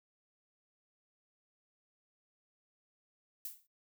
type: noise with exponential decay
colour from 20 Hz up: violet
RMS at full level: -39 dBFS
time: 3.45-3.67 s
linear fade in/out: 2 ms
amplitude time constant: 46 ms
effects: noise-tail reverb RT60 0.1 s tail -17 dB re dry